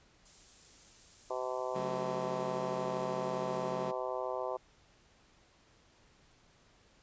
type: noise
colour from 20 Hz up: violet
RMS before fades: -50 dBFS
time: 0.25-3.73 s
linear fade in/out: 10 ms
type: harmonic tone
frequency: 127.6 Hz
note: C3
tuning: 43 cents flat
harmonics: 3 / 4 / 5 / 6 / 7 / 8 / 9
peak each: -42 / -39 / -39 / -45 / -43 / -43 / -48 dBFS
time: 1.3-4.57 s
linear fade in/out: 5 ms
type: chord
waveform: 25% pulse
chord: F# minor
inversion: second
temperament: equal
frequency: 138.59 / 185 / 220 Hz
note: C#3 / F#3 / A3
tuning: 0 / 0 / 0 cents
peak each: -41 / -38 / -43 dBFS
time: 1.74-3.92 s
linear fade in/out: 20 ms
effects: pink hiss -65 dBFS RMS until 7.02 s + resampled to 16000 Hz